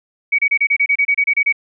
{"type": "tone bursts", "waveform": "sine", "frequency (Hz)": 2259, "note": "C#7", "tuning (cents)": 32, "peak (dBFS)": -11, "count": 13, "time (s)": [0.32, 1.526], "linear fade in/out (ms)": 10, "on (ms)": 66, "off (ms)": 29, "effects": []}